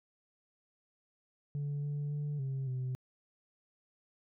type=tone with pitch steps; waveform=sine; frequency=144.2 / 145.5 / 146.8 / 134.4 / 128.3 Hz; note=D3 / D3 / D3 / C3 / C3; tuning=-31 / -16 / 0 / +47 / -34 cents; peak=-31 dBFS; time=1.55-2.95 s; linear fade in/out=0 ms; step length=280 ms; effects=tanh soft clip ceiling -32 dBFS